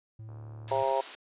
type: tone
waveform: triangle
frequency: 110 Hz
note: A2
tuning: in tune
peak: -39 dBFS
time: 0.19-0.83 s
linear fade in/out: 5 ms
type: click train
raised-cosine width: 1 ms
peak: -40 dBFS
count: 47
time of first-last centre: 0.29-0.917 s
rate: 73.4 Hz
type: high-pass noise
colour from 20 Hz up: white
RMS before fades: -41 dBFS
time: 0.68-1.15 s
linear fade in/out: 0 ms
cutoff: 310 Hz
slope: 24 dB/octave
type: harmonic tone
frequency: 134.2 Hz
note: C3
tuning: 44 cents sharp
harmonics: 3 / 4 / 5 / 6 / 7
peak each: -34 / -30 / -31 / -34 / -30 dBFS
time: 0.71-1.01 s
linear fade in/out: 5 ms
effects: resampled to 8000 Hz